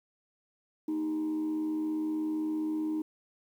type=tone with frequency modulation; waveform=sine; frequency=311.3 Hz; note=D#4; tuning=1 cent sharp; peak=-27 dBFS; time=0.88-3.02 s; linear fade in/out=5 ms; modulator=84.7 Hz; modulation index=0.29; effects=tanh soft clip ceiling -27 dBFS + 10-bit